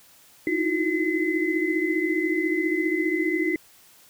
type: tone cluster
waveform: sine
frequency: 311.6 / 326.2 / 361.7 / 2036 Hz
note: D#4 / E4 / F#4 / C7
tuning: +3 / -18 / -39 / -48 cents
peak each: -27 dBFS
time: 0.47-3.56 s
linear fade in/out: 2 ms
effects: white hiss -54 dBFS RMS until 4.09 s